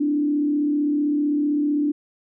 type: tone with frequency modulation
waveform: sine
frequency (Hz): 293.7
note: D4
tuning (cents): 0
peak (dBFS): -18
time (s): 0-1.92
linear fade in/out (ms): 10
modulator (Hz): 35.6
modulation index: 0.47
effects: none